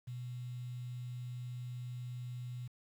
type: tone with quantisation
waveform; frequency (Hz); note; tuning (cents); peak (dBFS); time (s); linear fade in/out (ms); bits
sine; 123.47; B2; 0; -40; 0.07-2.68; 10; 10
effects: none